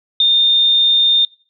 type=tone; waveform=sine; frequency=3632 Hz; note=A#7; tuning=46 cents flat; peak=-9 dBFS; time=0.2-1.25 s; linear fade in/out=2 ms; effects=noise-tail reverb RT60 0.4 s tail -22 dB re dry